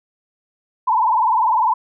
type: tone with vibrato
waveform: sine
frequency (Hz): 937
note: A#5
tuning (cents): +9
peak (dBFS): -13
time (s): 0.87-1.74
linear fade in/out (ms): 10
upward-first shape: sine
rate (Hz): 20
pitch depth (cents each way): 150
effects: none